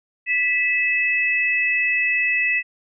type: tone pair together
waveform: sine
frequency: 1977.3 / 2600 Hz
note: B6 / E7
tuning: +2 / -24 cents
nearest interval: perfect fourth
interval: 474 cents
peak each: -20 dBFS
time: 0.26-2.63 s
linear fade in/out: 50 ms
effects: none